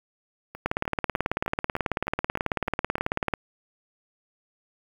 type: two click trains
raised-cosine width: 0.5 ms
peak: -23 / -9 dBFS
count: 9 / 50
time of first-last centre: 0.55-2.982 / 0.66-3.338 s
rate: 3.29 / 18.3 Hz
effects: 7-bit